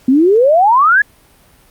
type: exponential sweep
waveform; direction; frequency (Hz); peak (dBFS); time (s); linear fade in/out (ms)
sine; up; 246.9 to 1733; -6; 0.08-1.02; 5
effects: pink hiss -48 dBFS RMS until 1.7 s + Opus 48 kbps